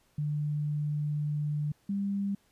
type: tone pair in turn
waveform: sine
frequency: 148.6 / 199.1 Hz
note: D3 / G3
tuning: +21 / +27 cents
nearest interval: perfect fourth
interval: 506 cents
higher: second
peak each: -28 dBFS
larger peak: neither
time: 0.18-1.72 / 1.89-2.35 s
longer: first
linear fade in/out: 5 ms
effects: pink hiss -68 dBFS RMS until 2.51 s + resampled to 32000 Hz